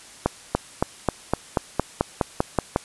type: accelerating click train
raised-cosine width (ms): 1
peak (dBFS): -4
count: 12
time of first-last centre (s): 0.26-2.761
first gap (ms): 290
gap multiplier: 0.95
effects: white hiss -45 dBFS RMS until 2.84 s + resampled to 24000 Hz